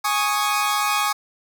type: chord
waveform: sawtooth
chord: Ab suspended fourth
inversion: none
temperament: equal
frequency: 830.6 / 1108.7 / 1244.5 Hz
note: Ab5 / Db6 / Eb6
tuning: 0 / 0 / 0 cents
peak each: -20 dBFS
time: 0.04-1.13 s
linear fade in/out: 10 ms
effects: none